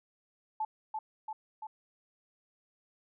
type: tone with echo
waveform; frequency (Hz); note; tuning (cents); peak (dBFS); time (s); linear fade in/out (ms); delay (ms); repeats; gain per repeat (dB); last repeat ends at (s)
sine; 869; A5; -22; -30; 0.6-0.65; 5; 340; 3; -3; 1.67
effects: none